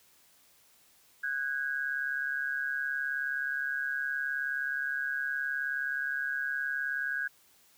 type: tone pair together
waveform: sine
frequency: 1494.8 / 1634 Hz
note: F#6 / G#6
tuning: +17 / -29 cents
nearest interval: major second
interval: 154 cents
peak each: -34 / -32 dBFS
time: 1.23-7.28 s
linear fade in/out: 10 ms
effects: white hiss -63 dBFS RMS until 7.77 s